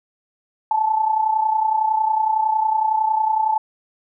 sine tone with amplitude modulation, 872 Hz, A5, 16 cents flat, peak -13 dBFS, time 0.71-3.58 s, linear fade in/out 2 ms, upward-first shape sine, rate 30.9 Hz, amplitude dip 65%, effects none

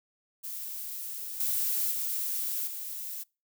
violet noise with level steps, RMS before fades -38 / -29 / -32 / -38 dBFS, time 0.43-3.24 s, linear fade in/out 20 ms, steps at 1.4 / 1.91 / 2.67 s, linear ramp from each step 5 ms, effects noise-tail reverb RT60 0.3 s tail -26 dB re dry

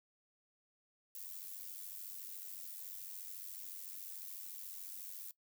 violet noise with amplitude modulation, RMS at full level -45 dBFS, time 1.15-5.31 s, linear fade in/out 2 ms, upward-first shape sine, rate 93.9 Hz, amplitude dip 65%, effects noise-tail reverb RT60 0.1 s tail -19 dB re dry

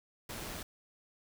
pink noise with amplitude modulation, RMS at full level -41 dBFS, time 0.29-0.63 s, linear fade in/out 5 ms, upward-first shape sine, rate 125 Hz, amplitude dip 30%, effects none

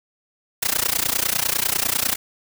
white noise with amplitude modulation, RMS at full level -18 dBFS, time 0.62-2.16 s, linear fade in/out 10 ms, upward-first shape sine, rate 30 Hz, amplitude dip 95%, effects none

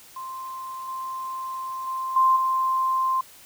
sine tone with level steps, 1046.5 Hz, C6, in tune, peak -32 / -29 / -26 / -15 / -20 dBFS, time 0.16-3.21 s, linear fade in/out 5 ms, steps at 0.88 / 1.87 / 2.16 / 2.36 s, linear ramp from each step 5 ms, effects white hiss -49 dBFS RMS until 3.45 s

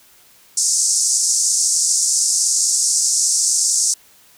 white band-pass noise, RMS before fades -17 dBFS, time 0.57-3.94 s, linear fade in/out 5 ms, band 5300 to 8800 Hz, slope 48 dB/octave, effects white hiss -50 dBFS RMS until 4.37 s

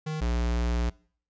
square tone pair in turn, 155.56 / 59.12 Hz, D#3 / A#1, 0 / +25 cents, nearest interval octave + perfect fourth, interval 1675 cents, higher first, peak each -30 / -25 dBFS, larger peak second, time 0.06-0.21 / 0.21-0.9 s, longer second, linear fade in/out 10 ms, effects noise-tail reverb RT60 0.5 s tail -23 dB re dry + resampled to 16000 Hz

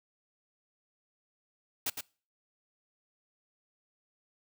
white noise with echo, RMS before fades -32 dBFS, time 1.86-1.9 s, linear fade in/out 5 ms, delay 110 ms, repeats 1, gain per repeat -6 dB, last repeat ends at 2.01 s, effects noise-tail reverb RT60 0.4 s tail -24 dB re dry

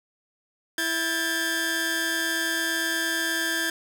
sawtooth tone cluster, 330.1 / 1602 / 1751 Hz, E4 / G6 / A6, +2 / +37 / -9 cents, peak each -28 / -23 / -26 dBFS, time 0.78-3.7 s, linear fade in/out 2 ms, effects none

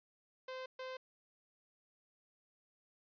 sawtooth tone bursts at uneven times, 517 Hz, C5, 21 cents flat, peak -39 dBFS, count 2, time 0.48-0.66 / 0.79-0.97 s, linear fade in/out 5 ms, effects resampled to 11025 Hz

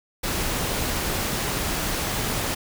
pink noise, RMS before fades -26 dBFS, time 0.23-2.55 s, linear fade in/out 10 ms, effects none

